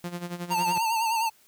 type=tone with tremolo; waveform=sawtooth; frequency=174.9 Hz; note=F3; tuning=3 cents sharp; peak=-26 dBFS; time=0.04-0.78 s; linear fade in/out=0 ms; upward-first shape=sine; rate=11 Hz; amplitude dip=75%
type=tone with vibrato; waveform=square; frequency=901 Hz; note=A5; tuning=41 cents sharp; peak=-24 dBFS; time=0.5-1.3 s; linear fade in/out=20 ms; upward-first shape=sine; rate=9.8 Hz; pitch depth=59 cents each way
effects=white hiss -60 dBFS RMS until 1.47 s